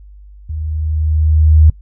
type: tone with level ramp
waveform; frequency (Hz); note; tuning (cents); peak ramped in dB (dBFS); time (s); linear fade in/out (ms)
sine; 77.78; D#2; 0; -20 to -3; 0.49-1.7; 5
effects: noise-tail reverb RT60 0.1 s tail -19 dB re dry + added 50 Hz sine -35 dBFS peak until 1.81 s